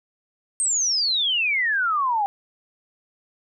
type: exponential sweep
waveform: sine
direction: down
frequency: 8620 to 784 Hz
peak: -19 dBFS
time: 0.6-2.26 s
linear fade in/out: 0 ms
effects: none